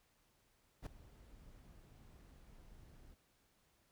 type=noise with ADSR envelope; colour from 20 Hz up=brown; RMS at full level=-40 dBFS; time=0.82-3.15 s; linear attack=45 ms; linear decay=3 ms; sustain=-20 dB; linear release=19 ms; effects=pink hiss -75 dBFS RMS until 3.91 s